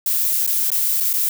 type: noise with dropouts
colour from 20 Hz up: violet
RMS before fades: -19 dBFS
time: 0.06-1.29 s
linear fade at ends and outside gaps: 2 ms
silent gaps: 0.466-0.474 / 0.703-0.717 / 1.002-1.006 / 1.131-1.137 s
effects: none